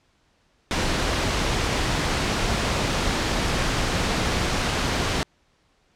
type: noise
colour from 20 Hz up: pink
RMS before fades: -23 dBFS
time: 0.71-5.23 s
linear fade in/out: 0 ms
effects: pink hiss -64 dBFS RMS until 5.95 s + low-pass 6000 Hz 12 dB/octave